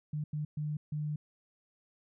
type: tone bursts at uneven times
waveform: sine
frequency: 150.3 Hz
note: D3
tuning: 40 cents sharp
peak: -32 dBFS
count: 4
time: 0.13-0.24 / 0.33-0.45 / 0.57-0.77 / 0.92-1.16 s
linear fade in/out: 5 ms
effects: none